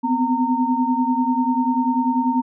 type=tone cluster; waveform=sine; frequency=247.6 / 257.8 / 918 Hz; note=B3 / C4 / A#5; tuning=+5 / -26 / -27 cents; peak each=-21 dBFS; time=0.03-2.42 s; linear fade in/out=20 ms; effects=none